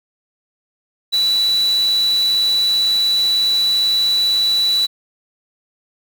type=tone in noise; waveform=sine; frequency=3951 Hz; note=B7; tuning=in tune; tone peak=-13 dBFS; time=1.12-4.87 s; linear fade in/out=20 ms; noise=white; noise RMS=-31 dBFS; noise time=1.12-4.87 s; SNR=+15 dB; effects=none